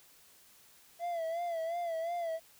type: tone with vibrato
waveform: triangle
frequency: 673 Hz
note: E5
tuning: 36 cents sharp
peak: -31 dBFS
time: 0.99-2.4 s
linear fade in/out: 50 ms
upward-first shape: sine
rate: 2.8 Hz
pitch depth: 68 cents each way
effects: white hiss -61 dBFS RMS until 2.59 s